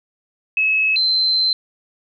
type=tone pair in turn; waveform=sine; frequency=2579 / 4092 Hz; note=E7 / C8; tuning=-39 / -39 cents; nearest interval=minor sixth; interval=800 cents; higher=second; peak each=-14 dBFS; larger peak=neither; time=0.57-0.96 / 0.96-1.53 s; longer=second; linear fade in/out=2 ms; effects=none